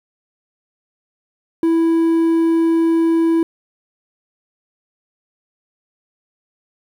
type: tone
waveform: triangle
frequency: 329.6 Hz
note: E4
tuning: in tune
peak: -10 dBFS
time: 1.63-3.43 s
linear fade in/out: 2 ms
effects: 8-bit